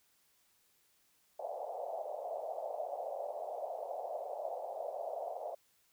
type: band-pass noise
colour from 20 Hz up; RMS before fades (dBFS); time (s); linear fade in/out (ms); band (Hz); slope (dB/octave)
pink; -41; 1.39-5.55; 5; 560 to 730; 48
effects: white hiss -72 dBFS RMS until 5.92 s